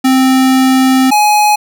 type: tone pair in turn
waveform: square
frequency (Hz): 261.6 / 839.7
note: C4 / G#5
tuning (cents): 0 / +19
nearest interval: octave + minor sixth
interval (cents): 2019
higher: second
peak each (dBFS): -7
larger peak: neither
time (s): 0.04-1.11 / 1.11-1.56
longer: first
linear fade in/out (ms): 10
effects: none